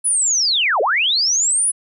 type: linear two-way sweep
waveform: sine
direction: down then up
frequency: 10220 to 392 to 10220 Hz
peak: -14 dBFS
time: 0.04-1.72 s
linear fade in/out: 20 ms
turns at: 0.81 s
effects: none